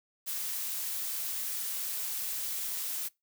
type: noise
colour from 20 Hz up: blue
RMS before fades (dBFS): -35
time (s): 0.26-3.09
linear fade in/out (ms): 20
effects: noise-tail reverb RT60 0.2 s tail -23 dB re dry